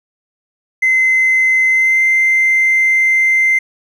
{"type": "tone with pitch glide", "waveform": "triangle", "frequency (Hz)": [2057, 2081], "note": ["C7", "C7"], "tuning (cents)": [-30, -10], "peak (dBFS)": -6, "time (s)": [0.82, 3.59], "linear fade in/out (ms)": 10, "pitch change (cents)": 20, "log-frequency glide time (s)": [1.68, 2.03], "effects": ["tanh soft clip ceiling -6 dBFS"]}